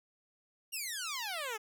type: exponential sweep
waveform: 10% pulse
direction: down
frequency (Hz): 2884 to 412.4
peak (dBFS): -28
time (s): 0.72-1.58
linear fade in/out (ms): 20
effects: none